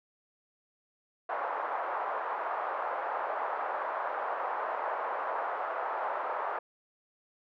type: band-pass noise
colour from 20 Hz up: white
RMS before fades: -34 dBFS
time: 1.29-6.59 s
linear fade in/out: 5 ms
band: 560 to 1200 Hz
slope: 24 dB/octave
effects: none